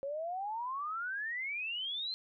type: exponential sweep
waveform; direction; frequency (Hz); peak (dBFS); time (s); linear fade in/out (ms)
sine; up; 540 to 4182; -35; 0.03-2.14; 0
effects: none